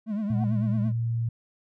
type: tone with vibrato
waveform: triangle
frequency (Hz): 210.8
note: G#3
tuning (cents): +26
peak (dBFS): -24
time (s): 0.06-0.93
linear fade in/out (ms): 50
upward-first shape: triangle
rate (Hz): 9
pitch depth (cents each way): 120
type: tone with exponential growth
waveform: sine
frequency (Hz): 740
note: F#5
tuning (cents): 0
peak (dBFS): -31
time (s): 0.24-0.44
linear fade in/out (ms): 1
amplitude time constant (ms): 43
type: tone with pitch glide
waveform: sine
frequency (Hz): 116.54 to 115.8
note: A#2 to A#2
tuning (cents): 0 to -11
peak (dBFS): -24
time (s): 0.3-1.29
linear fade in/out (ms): 5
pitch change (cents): -11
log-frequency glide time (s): 0.86-0.92
effects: none